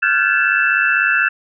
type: tone cluster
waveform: sine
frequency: 1384 / 1484 / 1580 / 1724 / 2651 Hz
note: F6 / F#6 / G6 / A6 / E7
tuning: -16 / +5 / +13 / -36 / +9 cents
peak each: -19 dBFS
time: 0.02-1.29 s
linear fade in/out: 10 ms
effects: none